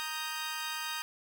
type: chord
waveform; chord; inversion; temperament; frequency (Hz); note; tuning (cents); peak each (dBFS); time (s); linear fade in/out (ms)
15% pulse; Eb major; second; equal; 932.3 / 1244.5 / 1568; Bb5 / Eb6 / G6; 0 / 0 / 0; -33; 0-1.02; 0
effects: none